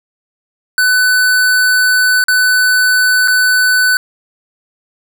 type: tone with dropouts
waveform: square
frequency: 1500 Hz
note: F#6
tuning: 23 cents sharp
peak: -9 dBFS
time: 0.78-3.97 s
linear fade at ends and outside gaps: 1 ms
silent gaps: 2.24-2.283 / 3.276-3.281 s
effects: none